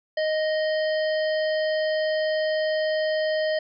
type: harmonic tone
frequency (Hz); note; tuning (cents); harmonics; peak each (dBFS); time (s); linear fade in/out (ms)
622.3; D#5; 0; 1 / 3 / 5 / 7 / 8; -22 / -31 / -37 / -40 / -40; 0.17-3.59; 5
effects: none